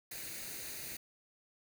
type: noise with comb filter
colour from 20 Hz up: white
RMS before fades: -44 dBFS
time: 0.11-0.97 s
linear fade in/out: 5 ms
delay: 0.46 ms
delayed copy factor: +0.6
effects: none